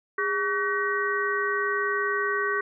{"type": "harmonic tone with a mistuned harmonic", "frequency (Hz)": 379, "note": "F#4", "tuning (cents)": 42, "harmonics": [1, 3, 4, 5], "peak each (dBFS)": [-29, -29, -29, -29], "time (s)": [0.18, 2.61], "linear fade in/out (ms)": 5, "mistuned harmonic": 1, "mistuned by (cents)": 130, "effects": []}